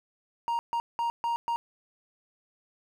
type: tone bursts at uneven times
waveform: triangle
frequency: 936 Hz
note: A#5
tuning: 7 cents sharp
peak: -24 dBFS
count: 5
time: 0.48-0.59 / 0.73-0.8 / 0.99-1.1 / 1.24-1.36 / 1.48-1.56 s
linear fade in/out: 0 ms
effects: none